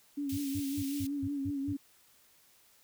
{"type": "tone with vibrato", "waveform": "sine", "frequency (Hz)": 280, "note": "C#4", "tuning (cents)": 18, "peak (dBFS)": -32, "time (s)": [0.17, 1.77], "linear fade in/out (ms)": 10, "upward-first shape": "sine", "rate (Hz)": 5.4, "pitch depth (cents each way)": 54}
{"type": "high-pass noise", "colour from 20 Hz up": "white", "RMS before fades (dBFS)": -45, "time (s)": [0.29, 1.07], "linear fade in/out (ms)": 5, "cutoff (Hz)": 2400, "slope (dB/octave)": 24}
{"type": "tone bursts", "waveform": "sine", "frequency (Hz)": 99.5, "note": "G2", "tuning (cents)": 26, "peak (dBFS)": -35, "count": 7, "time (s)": [0.32, 1.732], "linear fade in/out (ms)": 10, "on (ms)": 56, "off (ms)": 170}
{"effects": ["white hiss -64 dBFS RMS until 2.83 s"]}